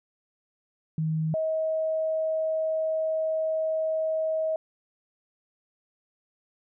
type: tone pair in turn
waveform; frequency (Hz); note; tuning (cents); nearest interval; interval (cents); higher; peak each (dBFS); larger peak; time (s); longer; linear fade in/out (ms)
sine; 158.1 / 635.5; D#3 / D#5; +28 / +36; 2 octaves; 2408; second; -24; neither; 0.98-1.34 / 1.34-4.56; second; 2
effects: none